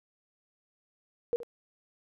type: tone with echo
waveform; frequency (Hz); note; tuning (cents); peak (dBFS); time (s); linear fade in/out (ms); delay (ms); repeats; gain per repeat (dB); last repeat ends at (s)
sine; 475.1; A#4; +33; -24; 1.33-1.36; 0; 72; 1; -14; 1.432
effects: none